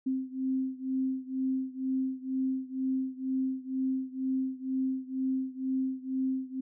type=beating tone pair; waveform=sine; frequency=261.6 / 263.7 Hz; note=C4 / C4; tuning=0 / +14 cents; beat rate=2.1 Hz; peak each=-31 / -33 dBFS; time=0.06-6.61 s; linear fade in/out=10 ms; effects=none